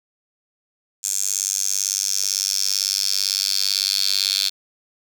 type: tone with high-pass filter sweep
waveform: 10% pulse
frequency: 97.9 Hz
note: G2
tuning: 2 cents flat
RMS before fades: -22 dBFS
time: 1.03-4.5 s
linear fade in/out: 20 ms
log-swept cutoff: 7000 to 4100 Hz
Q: 4.8
effects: none